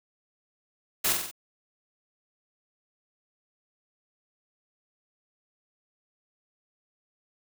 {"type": "noise with echo", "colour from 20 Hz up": "white", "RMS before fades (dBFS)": -25, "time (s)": [1.04, 1.13], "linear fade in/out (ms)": 10, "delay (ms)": 46, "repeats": 4, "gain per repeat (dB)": -4, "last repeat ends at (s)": 1.314, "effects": []}